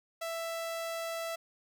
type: tone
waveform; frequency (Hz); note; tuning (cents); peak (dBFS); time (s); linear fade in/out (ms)
sawtooth; 662; E5; +7; -31; 0.21-1.36; 10
effects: none